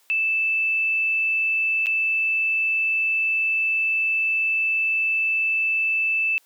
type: tone with dropouts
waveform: sine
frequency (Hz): 2637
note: E7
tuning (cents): 0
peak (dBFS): -19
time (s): 0.1-6.38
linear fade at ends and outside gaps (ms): 0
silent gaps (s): 1.86-1.868
effects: white hiss -60 dBFS RMS until 6.45 s + high-pass 400 Hz 12 dB/octave